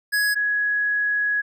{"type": "tone pair in turn", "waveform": ["square", "sine"], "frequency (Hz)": [1673, 1673], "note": ["G#6", "G#6"], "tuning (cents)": [12, 12], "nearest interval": "unison", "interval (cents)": 0, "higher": "neither", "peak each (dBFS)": -19, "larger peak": "neither", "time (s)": [[0.12, 0.35], [0.35, 1.42]], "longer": "second", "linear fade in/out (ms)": 20, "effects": []}